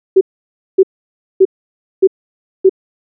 sine tone bursts, 381 Hz, G4, 49 cents flat, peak -3 dBFS, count 5, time 0.16-2.695 s, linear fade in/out 10 ms, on 51 ms, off 570 ms, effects none

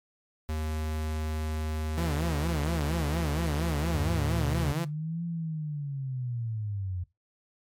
square tone with pitch glide, 77.78 to 74.78 Hz, D#2 to D2, 0 to +32 cents, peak -30 dBFS, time 0.49-4.72 s, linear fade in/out 0 ms, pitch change -68 cents, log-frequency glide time 1.99-2.42 s
sawtooth tone with vibrato, 156.7 Hz, D#3, 13 cents sharp, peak -25 dBFS, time 1.97-4.85 s, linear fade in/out 10 ms, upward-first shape sine, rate 4.3 Hz, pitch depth 150 cents each way
sine linear two-way sweep, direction up then down, 87.31 to 171.3 to 87.31 Hz, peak -30 dBFS, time 3.94-7.04 s, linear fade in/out 10 ms, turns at 5.24 s
effects noise-tail reverb RT60 0.2 s tail -18 dB re dry + MP3 96 kbps

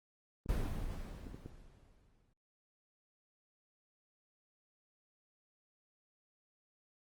clicks, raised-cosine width 3 ms, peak -33 dBFS, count 5, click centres 0.461 / 0.775 / 1.268 / 1.345 / 1.46 s
brown noise with exponential decay, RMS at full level -33 dBFS, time 0.49-2.33 s, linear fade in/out 0 ms, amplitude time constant 400 ms
effects Opus 24 kbps

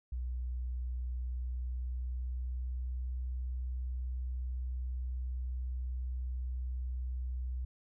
sine tone with pitch glide, 61.74 to 62.71 Hz, B1 to B1, 0 to +27 cents, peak -34 dBFS, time 0.12-7.65 s, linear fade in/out 5 ms, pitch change +27 cents, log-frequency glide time 1.09-3.19 s, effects none

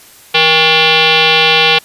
sine tone with frequency modulation, 164.81 Hz, E3, in tune, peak -6 dBFS, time 0.34-1.79 s, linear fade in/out 10 ms, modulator 637 Hz, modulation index 5.8, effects white hiss -40 dBFS RMS until 1.84 s + resampled to 32000 Hz

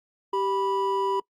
triangle tone pair together, 390.5 / 984 Hz, G4 / B5, -7 / -7 cents, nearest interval octave + major third, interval 1600 cents, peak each -24 / -24 dBFS, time 0.33-1.2 s, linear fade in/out 5 ms, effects noise-tail reverb RT60 0.1 s tail -23 dB re dry + Opus 48 kbps

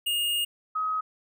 square / sine tone pair in turn, 2844 / 1266.9 Hz, F7 / D#6, +31 / +31 cents, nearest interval octave + major second, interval 1400 cents, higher first, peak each -25 dBFS, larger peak neither, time 0.06-0.45 / 0.75-1.01 s, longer first, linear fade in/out 10 ms, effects none

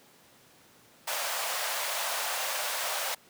pink high-pass noise, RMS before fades -32 dBFS, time 1.07-3.15 s, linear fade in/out 10 ms, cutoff 550 Hz, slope 48 dB/octave, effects pink hiss -58 dBFS RMS until 3.29 s + high-pass 150 Hz 12 dB/octave

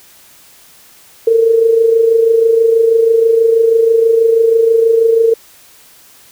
sine tone with amplitude modulation, 455 Hz, A#4, 42 cents flat, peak -4 dBFS, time 1.27-5.34 s, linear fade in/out 5 ms, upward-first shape sine, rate 26.2 Hz, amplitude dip 55%, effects white hiss -43 dBFS RMS until 6.31 s

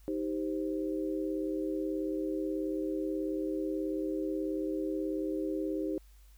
sine chord, C minor, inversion first, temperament just, 314 / 392.4 / 523.3 Hz, Eb4 / G4 / C5, +16 / +2 / 0 cents, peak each -33 / -36 / -39 dBFS, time 0.08-5.98 s, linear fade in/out 0 ms, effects added 50 Hz sine -54 dBFS peak until 6.37 s + white hiss -67 dBFS RMS until 6.37 s

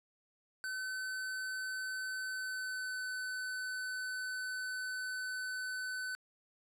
square tone with pitch glide, 1522 to 1510.6 Hz, F#6 to F#6, +48 to +35 cents, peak -38 dBFS, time 0.64-6.15 s, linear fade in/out 0 ms, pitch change -13 cents, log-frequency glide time 2.28-3.02 s, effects low-pass 12000 Hz 12 dB/octave

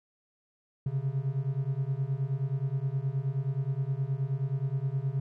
triangle beating tone pair, 130.81 / 140.31 Hz, C3 / C#3, 0 / +21 cents, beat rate 9.5 Hz, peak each -29 dBFS, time 0.86-5.2 s, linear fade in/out 5 ms, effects none

